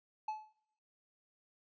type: tone with exponential decay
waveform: triangle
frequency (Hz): 862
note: A5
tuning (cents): -36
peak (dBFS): -31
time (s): 0.28-0.53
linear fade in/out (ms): 5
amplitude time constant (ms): 54
effects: noise-tail reverb RT60 0.8 s tail -23 dB re dry + resampled to 16000 Hz